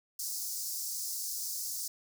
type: high-pass noise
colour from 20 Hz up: pink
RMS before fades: -37 dBFS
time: 0.19-1.88 s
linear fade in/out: 5 ms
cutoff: 4900 Hz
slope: 48 dB/octave
effects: none